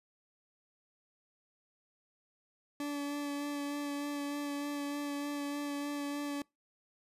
40% pulse tone with vibrato, 287.9 Hz, D4, 34 cents flat, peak -34 dBFS, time 2.8-6.42 s, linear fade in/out 2 ms, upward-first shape sine, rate 3.3 Hz, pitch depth 15 cents each way, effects noise-tail reverb RT60 0.2 s tail -24 dB re dry + resampled to 32000 Hz

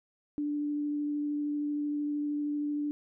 sine tone with vibrato, 293.7 Hz, D4, in tune, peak -29 dBFS, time 0.38-2.91 s, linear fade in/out 0 ms, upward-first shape sine, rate 13 Hz, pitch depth 8 cents each way, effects none

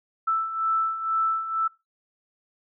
sine beating tone pair, 1320 / 1322.1 Hz, E6 / E6, +2 / +5 cents, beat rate 2.1 Hz, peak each -29 / -23 dBFS, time 0.27-1.68 s, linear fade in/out 10 ms, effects noise-tail reverb RT60 0.2 s tail -19 dB re dry

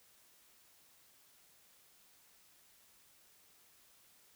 silence, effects white hiss -66 dBFS RMS until 4.35 s

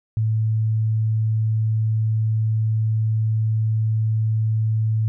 sine tone, 110 Hz, A2, in tune, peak -17 dBFS, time 0.17-5.08 s, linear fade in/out 0 ms, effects none

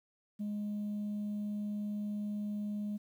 sine tone, 207.7 Hz, G#3, in tune, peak -32 dBFS, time 0.39-2.98 s, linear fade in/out 20 ms, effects tanh soft clip ceiling -33 dBFS + 11-bit

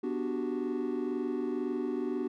triangle chord, G major seventh, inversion first, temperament equal, 246.9 / 293.7 / 370 / 392 Hz, B3 / D4 / F#4 / G4, 0 / 0 / 0 / 0 cents, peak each -33 / -33 / -32 / -37 dBFS, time 0.03-2.28 s, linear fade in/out 10 ms, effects tanh soft clip ceiling -21 dBFS

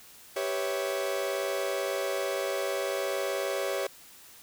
40% pulse chord, C# half-diminished seventh, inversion second, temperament equal with one note detuned, 392 / 493.9 / 554.4 / 652.4 Hz, G4 / B4 / C#5 / E5, 0 / 0 / 0 / -18 cents, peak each -33 / -37 / -31 / -36 dBFS, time 0.36-3.87 s, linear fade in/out 5 ms, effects white hiss -52 dBFS RMS until 4.42 s

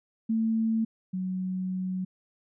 sine tone pair in turn, 223.5 / 185.67 Hz, A3 / F#3, +27 / +6 cents, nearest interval minor third, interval 321 cents, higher first, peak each -23 / -28 dBFS, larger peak first, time 0.29-0.85 / 1.13-2.05 s, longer second, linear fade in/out 10 ms, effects none

